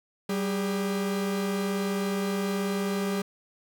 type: tone pair together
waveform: 45% pulse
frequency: 193.5 / 405.9 Hz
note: G3 / G#4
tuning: -22 / -40 cents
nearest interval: octave + minor second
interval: 1282 cents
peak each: -28 / -31 dBFS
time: 0.29-3.22 s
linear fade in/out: 5 ms
effects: none